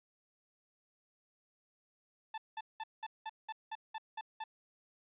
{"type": "tone bursts", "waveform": "40% pulse", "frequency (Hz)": 880, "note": "A5", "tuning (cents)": 0, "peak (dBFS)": -38, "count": 10, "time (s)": [2.34, 4.44], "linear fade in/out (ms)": 5, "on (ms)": 39, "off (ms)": 190, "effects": ["resampled to 8000 Hz"]}